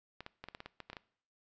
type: clicks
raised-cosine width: 0.3 ms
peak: -28 dBFS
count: 11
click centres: 0.206 / 0.264 / 0.44 / 0.486 / 0.549 / 0.604 / 0.66 / 0.803 / 0.9 / 0.931 / 0.968 s
effects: noise-tail reverb RT60 0.6 s tail -21 dB re dry + resampled to 16000 Hz